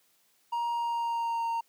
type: tone with pitch glide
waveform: triangle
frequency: 942 to 922.6 Hz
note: A#5 to A#5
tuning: +18 to -18 cents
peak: -26 dBFS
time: 0.52-1.61 s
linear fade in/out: 10 ms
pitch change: -36 cents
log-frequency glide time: 0.71-1.47 s
effects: white hiss -68 dBFS RMS until 1.68 s + high-pass 150 Hz 12 dB/octave